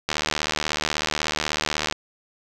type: click train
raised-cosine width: 0.2 ms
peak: -5 dBFS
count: 141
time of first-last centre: 0.09-1.925 s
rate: 76.3 Hz
effects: none